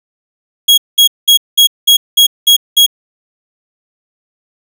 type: tone bursts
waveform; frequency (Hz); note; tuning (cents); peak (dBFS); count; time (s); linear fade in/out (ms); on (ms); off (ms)
40% pulse; 3309; G#7; -7; -3; 8; 0.68-2.864; 10; 98; 200
effects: none